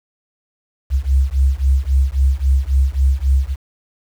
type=beating tone pair; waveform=sine; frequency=65.41 / 69.11 Hz; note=C2 / C#2; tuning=0 / -5 cents; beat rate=3.7 Hz; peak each=-15 dBFS; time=0.9-3.56 s; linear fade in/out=50 ms; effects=7-bit